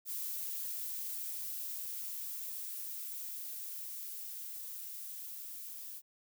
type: noise with level ramp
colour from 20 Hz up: violet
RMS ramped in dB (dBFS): -39 to -46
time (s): 0.05-6.02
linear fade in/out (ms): 50
effects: none